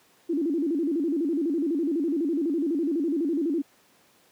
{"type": "tone with vibrato", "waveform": "sine", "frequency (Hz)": 308.1, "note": "D#4", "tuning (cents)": -17, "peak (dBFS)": -22, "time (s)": [0.29, 3.62], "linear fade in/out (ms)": 10, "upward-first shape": "square", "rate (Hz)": 12, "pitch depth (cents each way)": 160, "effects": ["pink hiss -60 dBFS RMS until 4.31 s", "high-pass 200 Hz 12 dB/octave"]}